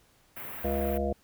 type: band-stop noise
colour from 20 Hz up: white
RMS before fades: -40 dBFS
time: 0.36-0.98 s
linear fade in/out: 10 ms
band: 2400 to 14000 Hz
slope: 24 dB/octave
type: harmonic tone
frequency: 69.3 Hz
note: C#2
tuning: in tune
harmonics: 1 / 3 / 5 / 7 / 9 / 10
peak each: -32 / -34 / -36 / -33 / -34 / -35 dBFS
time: 0.64-1.13 s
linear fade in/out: 5 ms
effects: pink hiss -64 dBFS RMS until 1.23 s